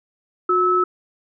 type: tone pair together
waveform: sine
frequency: 362.9 / 1300 Hz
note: F#4 / E6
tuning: -34 / -24 cents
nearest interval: octave + minor seventh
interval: 2210 cents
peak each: -19 / -16 dBFS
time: 0.49-0.84 s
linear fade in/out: 5 ms
effects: none